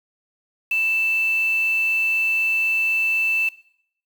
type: tone with quantisation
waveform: sine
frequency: 2652 Hz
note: E7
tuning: 10 cents sharp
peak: -18 dBFS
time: 0.71-3.49 s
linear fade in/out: 5 ms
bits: 6
effects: noise-tail reverb RT60 0.7 s tail -19 dB re dry